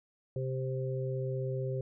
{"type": "harmonic tone", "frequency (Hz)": 130.81, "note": "C3", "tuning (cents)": 0, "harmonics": [1, 3, 4], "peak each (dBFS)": [-33, -38, -39], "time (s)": [0.36, 1.81], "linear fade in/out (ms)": 2, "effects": []}